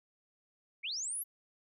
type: linear sweep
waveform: sine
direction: up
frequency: 2074 to 11860 Hz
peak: -35 dBFS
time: 0.83-1.24 s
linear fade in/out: 20 ms
effects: none